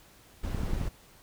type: noise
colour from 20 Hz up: brown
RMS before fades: -32 dBFS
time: 0.43-0.89 s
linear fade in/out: 10 ms
type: clicks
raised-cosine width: 5 ms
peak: -19 dBFS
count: 4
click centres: 0.547 / 0.635 / 0.734 / 0.813 s
effects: pink hiss -57 dBFS RMS until 1.22 s